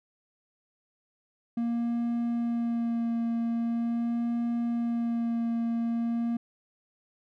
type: tone with vibrato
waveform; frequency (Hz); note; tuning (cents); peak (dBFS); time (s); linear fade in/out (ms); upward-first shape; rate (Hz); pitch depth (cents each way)
triangle; 233.7; A#3; +5; -24; 1.57-6.37; 5; sine; 0.43; 15
effects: none